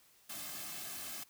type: noise with comb filter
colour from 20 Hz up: white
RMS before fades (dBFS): -44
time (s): 0.29-1.24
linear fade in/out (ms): 10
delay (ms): 2.1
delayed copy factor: -0.7
effects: white hiss -66 dBFS RMS until 1.29 s